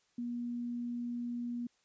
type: tone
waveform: sine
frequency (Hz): 240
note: B3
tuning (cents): -49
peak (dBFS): -35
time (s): 0.18-1.67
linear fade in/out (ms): 5
effects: white hiss -73 dBFS RMS until 1.84 s + resampled to 16000 Hz